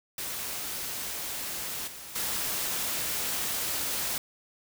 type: noise with level steps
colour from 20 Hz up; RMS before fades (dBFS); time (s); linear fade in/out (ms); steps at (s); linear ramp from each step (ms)
white; -35 / -43 / -31; 0.18-4.18; 2; 1.87 / 2.15; 10
effects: none